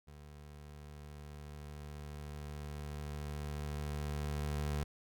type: tone with level ramp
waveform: 25% pulse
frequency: 73.8 Hz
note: D2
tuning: 9 cents sharp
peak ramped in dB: -48 to -30 dBFS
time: 0.07-4.84 s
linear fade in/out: 10 ms
effects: none